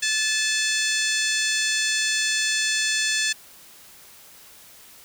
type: harmonic tone with a mistuned harmonic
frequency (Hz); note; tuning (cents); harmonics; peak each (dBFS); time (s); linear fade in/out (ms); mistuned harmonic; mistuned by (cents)
870; A5; -20; 2 / 3 / 4 / 5 / 6 / 7 / 8 / 9 / 10; -26 / -28 / -29 / -30 / -31 / -31 / -32 / -33 / -33; 0.02-3.33; 10; 9; -65
effects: white hiss -48 dBFS RMS until 5.04 s